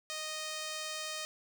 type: tone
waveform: 5% pulse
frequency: 621 Hz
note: D#5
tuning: 3 cents flat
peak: -26 dBFS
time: 0.1-1.25 s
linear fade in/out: 0 ms
effects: none